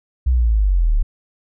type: linear sweep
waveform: sine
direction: down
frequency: 65.41 to 33.61 Hz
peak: -12 dBFS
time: 0.26-1.03 s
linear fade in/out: 10 ms
effects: none